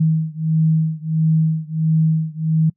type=beating tone pair; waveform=sine; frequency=158.4 / 159.9 Hz; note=D#3 / D#3; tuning=+31 / +48 cents; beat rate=1.5 Hz; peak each=-17 / -18 dBFS; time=0-2.7 s; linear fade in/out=10 ms; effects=noise-tail reverb RT60 0.1 s tail -25 dB re dry